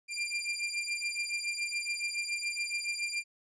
sawtooth beating tone pair, 2383 / 2390.1 Hz, D7 / D7, +25 / +30 cents, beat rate 7.1 Hz, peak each -32 / -32 dBFS, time 0.08-3.24 s, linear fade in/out 50 ms, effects resampled to 22050 Hz

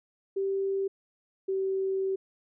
sine tone pair in turn, 390 / 384.2 Hz, G4 / G4, -9 / -35 cents, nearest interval unison, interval 26 cents, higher first, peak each -26 dBFS, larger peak neither, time 0.36-0.88 / 1.48-2.16 s, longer second, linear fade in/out 10 ms, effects none

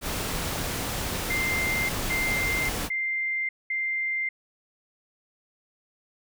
pink noise, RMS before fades -30 dBFS, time 0.01-2.9 s, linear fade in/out 50 ms
sine tone bursts, 2093 Hz, C7, in tune, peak -25 dBFS, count 4, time 1.3-4.29 s, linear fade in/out 5 ms, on 590 ms, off 210 ms
effects none

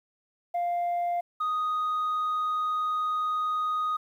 sine tone pair in turn, 698.5 / 1244.6 Hz, F5 / D#6, 0 / 0 cents, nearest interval minor seventh, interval 1000 cents, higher second, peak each -23 dBFS, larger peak neither, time 0.54-1.21 / 1.4-3.97 s, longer second, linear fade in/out 10 ms, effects tanh soft clip ceiling -24 dBFS + 10-bit

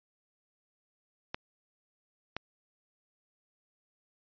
clicks, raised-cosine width 0.3 ms, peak -18 dBFS, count 2, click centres 1.345 / 2.366 s, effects resampled to 11025 Hz

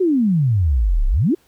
sine exponential two-way sweep, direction down then up, 389.8 to 31.02 to 389.8 Hz, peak -13 dBFS, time 0-1.35 s, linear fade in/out 10 ms, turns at 1.07 s, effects pink hiss -58 dBFS RMS until 1.47 s

